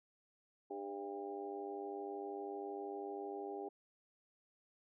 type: harmonic tone with a mistuned harmonic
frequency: 100 Hz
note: G2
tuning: 35 cents sharp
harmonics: 3 / 4 / 5 / 6 / 7 / 8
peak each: -50 / -44 / -55 / -55 / -53 / -48 dBFS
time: 0.7-3.69 s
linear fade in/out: 10 ms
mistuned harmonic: 7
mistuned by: -18 cents
effects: none